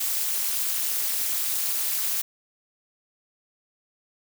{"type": "noise with amplitude modulation", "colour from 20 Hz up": "blue", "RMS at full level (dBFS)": -22, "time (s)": [0, 2.22], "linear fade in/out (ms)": 10, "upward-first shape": "sine", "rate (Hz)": 243, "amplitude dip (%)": 100, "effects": []}